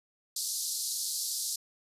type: band-pass noise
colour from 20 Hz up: pink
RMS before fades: -34 dBFS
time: 0.36-1.56 s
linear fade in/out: 5 ms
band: 4200 to 13000 Hz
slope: 48 dB/octave
effects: resampled to 32000 Hz